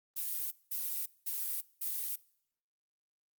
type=noise bursts; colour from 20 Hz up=violet; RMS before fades=-36 dBFS; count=4; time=0.16-2.16 s; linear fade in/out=10 ms; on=350 ms; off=200 ms; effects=noise-tail reverb RT60 0.7 s tail -23 dB re dry + Opus 32 kbps